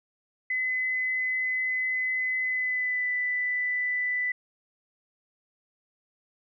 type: tone with pitch glide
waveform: sine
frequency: 2024 to 1989.2 Hz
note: B6 to B6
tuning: +42 to +12 cents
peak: -25 dBFS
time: 0.5-4.32 s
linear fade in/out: 5 ms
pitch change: -30 cents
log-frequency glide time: 2.43-3.12 s
effects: none